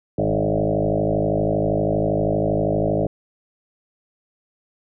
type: tone with frequency modulation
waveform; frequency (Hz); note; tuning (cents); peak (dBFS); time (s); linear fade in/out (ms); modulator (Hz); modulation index
sine; 370; F#4; 0; -17; 0.18-3.07; 5; 52.6; 5.5
effects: none